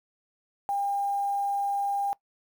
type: tone with quantisation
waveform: sine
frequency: 802 Hz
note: G5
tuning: 39 cents sharp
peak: -25 dBFS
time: 0.69-2.13 s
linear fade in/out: 0 ms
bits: 8
effects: noise-tail reverb RT60 0.1 s tail -21 dB re dry